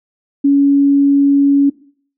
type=tone; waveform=sine; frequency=280.6 Hz; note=C#4; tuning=21 cents sharp; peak=-7 dBFS; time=0.44-1.7 s; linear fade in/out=10 ms; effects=noise-tail reverb RT60 0.5 s tail -19 dB re dry